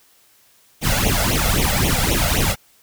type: noise with flanger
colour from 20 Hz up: pink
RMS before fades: -18 dBFS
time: 0.81-2.56 s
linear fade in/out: 50 ms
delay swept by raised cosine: 0.31 to 1.51 ms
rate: 3.8 Hz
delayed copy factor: +1
effects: white hiss -55 dBFS RMS until 2.82 s